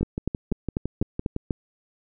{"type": "two click trains", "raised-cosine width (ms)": 3, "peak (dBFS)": [-11, -14], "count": [7, 9], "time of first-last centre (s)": [[0.03, 1.508], [0.01, 1.364]], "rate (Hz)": [4.06, 5.91], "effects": []}